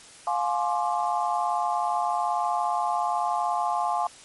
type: chord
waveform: sine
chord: D half-diminished seventh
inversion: first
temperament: just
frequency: 704.8 / 845.8 / 1057.2 / 1174.7 Hz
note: F5 / Ab5 / C6 / D6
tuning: +16 / +31 / +18 / 0 cents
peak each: -27 / -27 / -29 / -33 dBFS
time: 0.27-4.07 s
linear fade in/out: 2 ms
effects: white hiss -48 dBFS RMS until 4.24 s + MP3 48 kbps